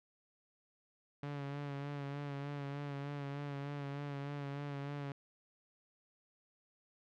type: tone with vibrato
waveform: sawtooth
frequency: 142.1 Hz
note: C#3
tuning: 43 cents sharp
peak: -36 dBFS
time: 1.23-5.12 s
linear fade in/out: 2 ms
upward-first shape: sine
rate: 3.3 Hz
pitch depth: 32 cents each way
effects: low-pass 3000 Hz 12 dB/octave